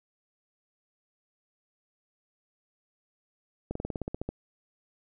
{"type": "slowing click train", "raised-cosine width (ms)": 2, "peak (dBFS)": -19, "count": 11, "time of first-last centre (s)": [3.71, 4.29], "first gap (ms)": 44, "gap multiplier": 1.06, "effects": []}